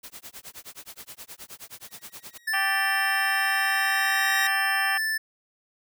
white noise with tremolo, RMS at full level -40 dBFS, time 0.03-2.38 s, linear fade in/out 10 ms, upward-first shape sine, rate 9.5 Hz, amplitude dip 100%
sawtooth tone with exponential growth, 1895 Hz, A#6, 28 cents sharp, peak -21 dBFS, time 1.84-4.47 s, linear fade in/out 2 ms, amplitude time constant 570 ms
square tone, 1760 Hz, A6, in tune, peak -25 dBFS, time 2.47-5.18 s, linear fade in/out 10 ms
harmonic tone, 390 Hz, G4, 9 cents flat, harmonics 2 / 3 / 4 / 5 / 6 / 7 / 8, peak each -30 / -32 / -33 / -34 / -35 / -35 / -36 dBFS, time 2.53-4.98 s, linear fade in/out 10 ms
effects none

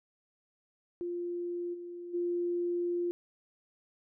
sine tone with level steps, 349.2 Hz, F4, in tune, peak -33 / -40 / -29 dBFS, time 1.01-3.11 s, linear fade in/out 0 ms, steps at 1.73 / 2.13 s, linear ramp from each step 20 ms, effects none

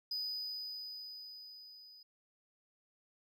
triangle tone with level ramp, 4978 Hz, D#8, in tune, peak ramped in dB -34 to -54 dBFS, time 0.11-2.03 s, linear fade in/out 5 ms, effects none

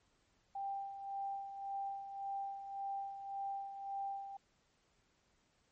sine tone with tremolo, 790 Hz, G5, 13 cents sharp, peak -37 dBFS, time 0.55-4.37 s, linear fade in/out 5 ms, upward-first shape sine, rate 1.8 Hz, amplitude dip 60%, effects pink hiss -75 dBFS RMS until 5.71 s + MP3 32 kbps

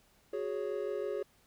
triangle chord, F# suspended second, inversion none, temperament just, 370 / 416.2 / 555 Hz, F#4 / G#4 / C#5, 0 / +4 / +2 cents, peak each -37 / -34 / -37 dBFS, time 0.33-1.23 s, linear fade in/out 5 ms, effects pink hiss -67 dBFS RMS until 1.46 s

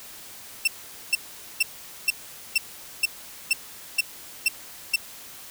sawtooth tone bursts, 2693 Hz, E7, 36 cents sharp, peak -14 dBFS, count 10, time 0.65-4.96 s, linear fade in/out 5 ms, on 26 ms, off 450 ms, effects white hiss -43 dBFS RMS until 5.5 s

